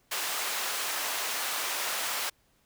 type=high-pass noise; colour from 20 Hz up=pink; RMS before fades=-32 dBFS; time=0.11-2.3 s; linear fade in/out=10 ms; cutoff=860 Hz; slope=12 dB/octave; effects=pink hiss -68 dBFS RMS until 2.65 s